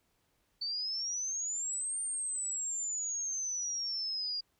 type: exponential two-way sweep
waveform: sine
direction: up then down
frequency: 4500 to 8870 to 4787 Hz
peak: -33 dBFS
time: 0.61-4.41 s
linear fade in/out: 10 ms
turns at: 2 s
effects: pink hiss -75 dBFS RMS until 4.59 s